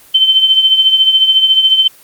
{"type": "tone with tremolo", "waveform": "sine", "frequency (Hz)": 3086, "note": "G7", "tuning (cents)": -28, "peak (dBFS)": -3, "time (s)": [0.14, 1.88], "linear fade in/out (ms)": 10, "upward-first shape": "triangle", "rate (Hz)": 14, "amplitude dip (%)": 70, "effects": ["white hiss -42 dBFS RMS until 2.03 s", "Opus 24 kbps"]}